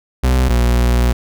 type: tone pair in turn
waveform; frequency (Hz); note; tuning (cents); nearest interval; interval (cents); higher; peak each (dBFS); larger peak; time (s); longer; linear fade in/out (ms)
40% pulse; 63.7 / 60.12; C2 / B1; -46 / -46; minor second; 100; first; -10; neither; 0.23-0.49 / 0.49-1.13; second; 10
effects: none